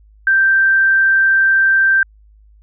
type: tone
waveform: sine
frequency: 1568 Hz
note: G6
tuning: in tune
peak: -9 dBFS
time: 0.27-2.03 s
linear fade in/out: 2 ms
effects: added 52 Hz sine -44 dBFS peak until 2.62 s